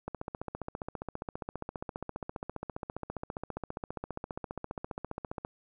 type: click train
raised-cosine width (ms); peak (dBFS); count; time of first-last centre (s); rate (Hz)
1; -22; 81; 0.08-5.449; 14.9
effects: none